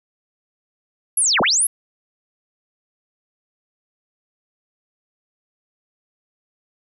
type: linear two-way sweep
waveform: sine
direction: down then up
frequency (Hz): 11460 to 123.47 to 11460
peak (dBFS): -14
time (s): 1.17-1.67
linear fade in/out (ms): 5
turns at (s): 1.41
effects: none